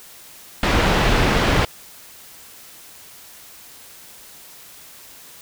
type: low-pass noise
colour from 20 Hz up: pink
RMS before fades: -17 dBFS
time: 0.63-1.65 s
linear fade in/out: 2 ms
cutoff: 3400 Hz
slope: 12 dB/octave
effects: white hiss -43 dBFS RMS until 5.41 s